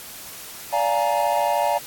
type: chord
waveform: triangle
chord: Bb dominant seventh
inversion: first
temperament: just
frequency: 582.7 / 699.2 / 839.1 / 932.3 Hz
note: D5 / F5 / Ab5 / Bb5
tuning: -14 / +2 / +18 / 0 cents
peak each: -22 dBFS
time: 0.72-1.79 s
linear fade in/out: 20 ms
effects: white hiss -38 dBFS RMS until 1.86 s + AAC 64 kbps